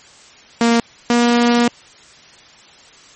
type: tone pair in turn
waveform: sawtooth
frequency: 233.1 / 238.7 Hz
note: A#3 / A#3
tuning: 0 / +41 cents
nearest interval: unison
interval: 41 cents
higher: second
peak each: -7 / -7 dBFS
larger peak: neither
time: 0.61-0.8 / 1.1-1.68 s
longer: second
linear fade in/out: 2 ms
effects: white hiss -44 dBFS RMS until 3.15 s + MP3 32 kbps